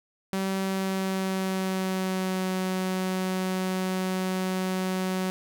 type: tone with pitch glide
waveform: sawtooth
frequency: 192 to 186.53 Hz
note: G3 to F#3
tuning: -36 to +14 cents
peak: -22 dBFS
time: 0.33-5.3 s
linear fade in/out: 0 ms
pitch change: -50 cents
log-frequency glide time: 0.59-2.5 s
effects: none